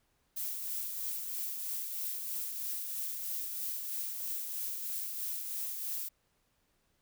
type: noise with tremolo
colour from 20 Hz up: violet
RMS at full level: -36 dBFS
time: 0.36-6.09 s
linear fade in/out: 10 ms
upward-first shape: triangle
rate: 3.1 Hz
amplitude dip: 40%
effects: pink hiss -75 dBFS RMS until 7.01 s